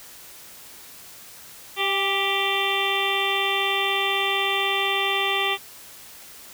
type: harmonic tone with a mistuned harmonic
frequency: 392 Hz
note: G4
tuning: in tune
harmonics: 1 / 2 / 3 / 5 / 6 / 7 / 8 / 9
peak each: -29 / -29 / -29 / -29 / -29 / -29 / -29 / -29 dBFS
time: 1.76-5.58 s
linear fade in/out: 50 ms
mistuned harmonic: 2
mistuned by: +26 cents
effects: white hiss -44 dBFS RMS until 6.53 s